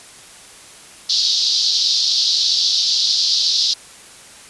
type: band-pass noise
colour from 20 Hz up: pink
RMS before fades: -17 dBFS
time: 1.09-3.74 s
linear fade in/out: 10 ms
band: 3800 to 5300 Hz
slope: 48 dB/octave
effects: white hiss -41 dBFS RMS until 4.49 s + resampled to 24000 Hz